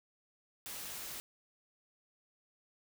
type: noise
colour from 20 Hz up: white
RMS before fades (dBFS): -44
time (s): 0.66-1.2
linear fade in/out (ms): 0
effects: none